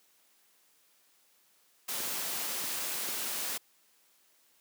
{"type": "noise", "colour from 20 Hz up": "white", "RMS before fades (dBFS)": -35, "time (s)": [1.88, 3.58], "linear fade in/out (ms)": 10}
{"type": "clicks", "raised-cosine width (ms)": 2, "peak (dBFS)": -31, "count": 4, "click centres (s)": [2.004, 2.077, 2.64, 3.088]}
{"effects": ["white hiss -67 dBFS RMS until 4.6 s", "high-pass 200 Hz 12 dB/octave"]}